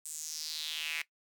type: tone with high-pass filter sweep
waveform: square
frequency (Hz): 77.78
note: D#2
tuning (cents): 0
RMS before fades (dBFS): -39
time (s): 0.05-1.02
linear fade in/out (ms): 5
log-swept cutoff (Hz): 8400 to 2200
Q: 4
effects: noise-tail reverb RT60 0.1 s tail -17 dB re dry